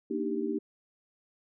sine chord, Eb major seventh, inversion second, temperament equal, 233.1 / 293.7 / 311.1 / 392 Hz, Bb3 / D4 / Eb4 / G4, 0 / 0 / 0 / 0 cents, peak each -35 / -36 / -34 / -33 dBFS, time 0.1-0.59 s, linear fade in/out 10 ms, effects none

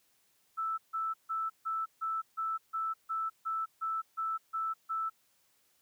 sine tone bursts, 1318.5 Hz, E6, in tune, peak -31 dBFS, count 13, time 0.57-5.1 s, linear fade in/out 20 ms, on 210 ms, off 150 ms, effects white hiss -71 dBFS RMS until 5.81 s + high-pass 60 Hz 12 dB/octave

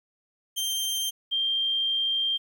sawtooth / sine tone pair in turn, 3154 / 3178 Hz, G7 / G7, +10 / +23 cents, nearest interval unison, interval 13 cents, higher second, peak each -23 dBFS, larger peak neither, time 0.56-1.11 / 1.31-2.38 s, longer second, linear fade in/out 20 ms, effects 10-bit

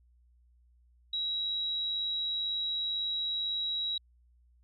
sine tone, 3866 Hz, B7, 38 cents flat, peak -30 dBFS, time 1.13-3.98 s, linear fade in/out 5 ms, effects added 60 Hz sine -61 dBFS peak until 4.63 s

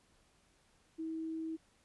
sine tone, 322 Hz, E4, 41 cents flat, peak -37 dBFS, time 0.98-1.57 s, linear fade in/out 20 ms, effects pink hiss -70 dBFS RMS until 1.84 s + resampled to 24000 Hz

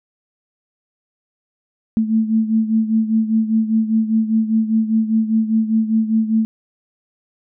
sine beating tone pair, 220 / 225 Hz, A3 / A3, 0 / +39 cents, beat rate 5 Hz, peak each -15 / -20 dBFS, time 1.97-6.45 s, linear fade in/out 0 ms, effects none

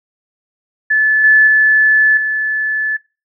sine tone with level steps, 1734 Hz, A6, 26 cents flat, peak -9 / -5 / -7 / -14 dBFS, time 0.9-2.97 s, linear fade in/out 10 ms, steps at 1.24 / 1.47 / 2.17 s, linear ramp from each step 2 ms, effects noise-tail reverb RT60 0.3 s tail -20 dB re dry

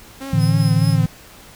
sawtooth tone with vibrato, 264.8 Hz, C4, 21 cents sharp, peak -24 dBFS, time 0.2-1.07 s, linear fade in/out 20 ms, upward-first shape triangle, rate 3.3 Hz, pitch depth 61 cents each way
sine chord, A suspended fourth, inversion none, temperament equal, 110 / 146.83 / 164.81 Hz, A2 / D3 / E3, 0 / 0 / 0 cents, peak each -17 dBFS, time 0.33-1.06 s, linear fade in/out 5 ms
sawtooth tone with tremolo, 5110 Hz, D#8, 45 cents sharp, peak -27 dBFS, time 0.38-0.98 s, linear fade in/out 50 ms, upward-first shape sine, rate 4.5 Hz, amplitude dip 60%
effects pink hiss -43 dBFS RMS until 1.55 s

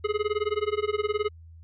square tone with tremolo, 421 Hz, G#4, 24 cents sharp, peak -22 dBFS, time 0.04-1.29 s, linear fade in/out 10 ms, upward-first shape sine, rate 19 Hz, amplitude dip 95%, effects added 82 Hz sine -45 dBFS peak until 1.63 s + resampled to 8000 Hz

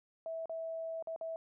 sine tone with dropouts, 653 Hz, E5, 17 cents flat, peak -37 dBFS, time 0.26-1.36 s, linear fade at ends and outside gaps 1 ms, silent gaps 0.457-0.495 / 1.025-1.072 / 1.162-1.211 s, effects none

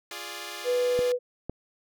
5% pulse chord, D diminished, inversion first, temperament equal, 349.2 / 415.3 / 587.3 Hz, F4 / Ab4 / D5, 0 / 0 / 0 cents, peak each -29 dBFS, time 0.11-1.12 s, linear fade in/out 2 ms
sine tone, 493.9 Hz, B4, in tune, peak -22 dBFS, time 0.64-1.19 s, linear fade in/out 50 ms
clicks, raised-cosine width 2 ms, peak -19 dBFS, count 2, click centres 0.991 / 1.496 s
effects none

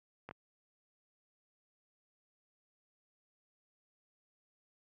clicks, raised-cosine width 0.5 ms, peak -30 dBFS, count 2, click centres 0.29 / 0.311 s, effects high-pass 80 Hz 12 dB/octave

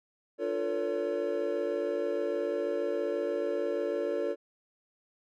triangle tone cluster, 297 / 352 / 450.6 / 496.9 / 565 Hz, D4 / F4 / A4 / B4 / C#5, +20 / +14 / +41 / +11 / +33 cents, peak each -38 / -33 / -31 / -40 / -31 dBFS, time 0.38-4.36 s, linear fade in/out 50 ms, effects none

